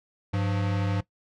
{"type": "tone pair together", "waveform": "square", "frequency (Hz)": [100.07, 177.7], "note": ["G2", "F3"], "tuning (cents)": [36, 30], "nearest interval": "minor seventh", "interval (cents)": 994, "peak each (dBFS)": [-26, -32], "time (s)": [0.33, 1.01], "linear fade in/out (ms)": 10, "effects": ["noise-tail reverb RT60 0.1 s tail -18 dB re dry", "low-pass 4000 Hz 12 dB/octave"]}